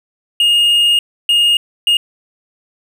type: tone bursts at uneven times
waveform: triangle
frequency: 2847 Hz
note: F7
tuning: 33 cents sharp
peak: -7 dBFS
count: 3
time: 0.4-0.99 / 1.29-1.57 / 1.87-1.97 s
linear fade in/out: 2 ms
effects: none